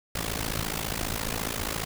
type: noise with amplitude modulation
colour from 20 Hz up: pink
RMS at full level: -27 dBFS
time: 0.15-1.85 s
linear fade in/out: 5 ms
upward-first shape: sine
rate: 54.7 Hz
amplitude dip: 90%
effects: none